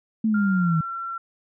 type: linear sweep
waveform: sine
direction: down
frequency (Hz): 224.1 to 155.56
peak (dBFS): -18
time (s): 0.24-0.81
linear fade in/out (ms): 5
type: tone with pitch glide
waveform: sine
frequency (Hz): 1397 to 1357.2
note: F6 to F6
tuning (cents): 0 to -50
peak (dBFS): -28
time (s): 0.34-1.18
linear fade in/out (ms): 5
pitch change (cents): -50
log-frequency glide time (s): 0.56-0.75
effects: none